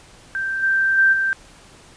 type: tone with level steps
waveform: sine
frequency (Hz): 1568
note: G6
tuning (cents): 0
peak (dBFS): -21 / -15 / -11 / -17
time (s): 0.35-1.33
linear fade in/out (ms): 0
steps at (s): 0.62 / 0.97 / 1.12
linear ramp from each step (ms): 20
effects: pink hiss -47 dBFS RMS until 1.96 s + resampled to 22050 Hz